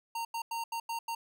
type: tone bursts at uneven times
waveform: square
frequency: 922 Hz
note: A#5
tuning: 19 cents flat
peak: -34 dBFS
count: 6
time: 0.15-0.25 / 0.34-0.42 / 0.51-0.64 / 0.72-0.8 / 0.89-0.99 / 1.08-1.15 s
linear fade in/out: 5 ms
effects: none